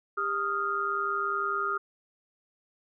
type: tone cluster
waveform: sine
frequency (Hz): 399.5 / 1242 / 1393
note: G4 / D#6 / F6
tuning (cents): +33 / -3 / -5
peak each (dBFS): -36 / -29 / -31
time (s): 0.17-1.78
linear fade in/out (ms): 10
effects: none